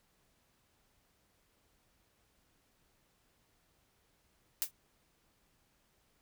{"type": "noise with exponential decay", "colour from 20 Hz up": "blue", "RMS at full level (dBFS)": -28, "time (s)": [4.62, 4.71], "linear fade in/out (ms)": 0, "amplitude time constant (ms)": 19, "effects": ["pink hiss -73 dBFS RMS until 6.21 s"]}